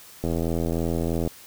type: click train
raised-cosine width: 2 ms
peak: -13 dBFS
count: 87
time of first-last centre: 0.24-1.275 s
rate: 83.1 Hz
effects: white hiss -47 dBFS RMS until 1.46 s